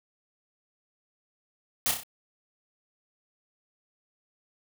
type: noise with echo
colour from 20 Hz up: white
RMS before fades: -26 dBFS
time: 1.86-1.91 s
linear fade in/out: 0 ms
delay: 31 ms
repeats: 4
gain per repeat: -5 dB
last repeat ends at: 2.034 s
effects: none